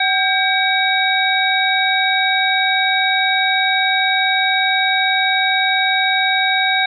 harmonic tone with a mistuned harmonic, 758 Hz, F#5, 42 cents sharp, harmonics 1 / 2 / 3 / 5, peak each -19 / -19 / -19 / -19 dBFS, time 0-6.86 s, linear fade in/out 5 ms, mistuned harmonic 2, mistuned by +92 cents, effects none

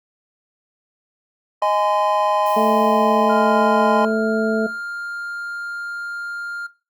triangle chord, Ab major, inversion second, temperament equal with one note detuned, 622.3 / 830.6 / 1025 Hz, Eb5 / Ab5 / C6, 0 / 0 / -36 cents, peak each -18 dBFS, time 1.62-4.05 s, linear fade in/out 2 ms
violet noise with exponential decay, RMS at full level -36 dBFS, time 2.46-4.4 s, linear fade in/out 1 ms, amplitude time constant 420 ms
harmonic tone, 220 Hz, A3, in tune, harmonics 1 / 2 / 3, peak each -21 / -20 / -21 dBFS, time 2.56-4.67 s, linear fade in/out 10 ms
triangle tone, 1402 Hz, F6, 6 cents sharp, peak -25 dBFS, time 3.29-6.67 s, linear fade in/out 10 ms
effects noise-tail reverb RT60 0.3 s tail -17 dB re dry + Opus 48 kbps

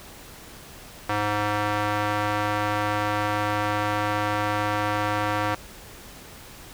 square tone with band-pass filter, 104.4 Hz, G#2, 10 cents sharp, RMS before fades -25 dBFS, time 1.09-5.55 s, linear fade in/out 5 ms, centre 1200 Hz, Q 1, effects pink hiss -44 dBFS RMS until 6.73 s

